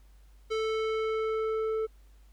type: tone with low-pass filter sweep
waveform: square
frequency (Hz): 440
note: A4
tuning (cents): 0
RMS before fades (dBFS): -30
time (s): 0.5-1.87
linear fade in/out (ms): 20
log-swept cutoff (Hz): 4500 to 900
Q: 0.95
effects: added 50 Hz sine -53 dBFS peak until 2.32 s + pink hiss -68 dBFS RMS until 2.32 s